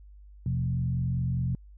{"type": "tone with frequency modulation", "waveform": "sine", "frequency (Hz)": 126.2, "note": "B2", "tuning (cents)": 38, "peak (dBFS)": -25, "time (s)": [0.46, 1.55], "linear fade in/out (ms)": 2, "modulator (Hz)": 45.1, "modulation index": 0.92, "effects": ["added 50 Hz sine -47 dBFS peak until 1.77 s"]}